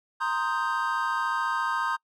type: chord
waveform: triangle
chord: C minor seventh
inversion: third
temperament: equal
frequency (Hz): 932.3 / 1046.5 / 1244.5 / 1568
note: Bb5 / C6 / Eb6 / G6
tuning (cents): 0 / 0 / 0 / 0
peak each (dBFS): -29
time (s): 0.2-1.97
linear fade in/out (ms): 20
effects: noise-tail reverb RT60 0.1 s tail -26 dB re dry